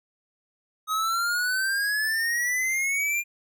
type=exponential sweep; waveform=square; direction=up; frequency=1258 to 2411 Hz; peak=-24 dBFS; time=0.87-3.24 s; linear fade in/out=50 ms; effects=none